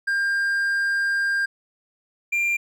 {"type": "tone pair in turn", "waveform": "triangle", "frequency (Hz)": [1600, 2384], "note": ["G6", "D7"], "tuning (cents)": [35, 25], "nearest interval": "perfect fifth", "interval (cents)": 690, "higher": "second", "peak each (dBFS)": [-18, -18], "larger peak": "neither", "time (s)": [[0.07, 1.46], [2.32, 2.57]], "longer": "first", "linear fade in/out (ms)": 10, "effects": []}